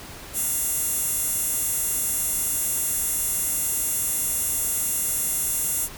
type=tone with high-pass filter; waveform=15% pulse; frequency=693 Hz; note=F5; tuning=14 cents flat; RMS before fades=-25 dBFS; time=0.33-5.89 s; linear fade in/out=50 ms; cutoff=9600 Hz; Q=2.7; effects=pink hiss -40 dBFS RMS until 5.97 s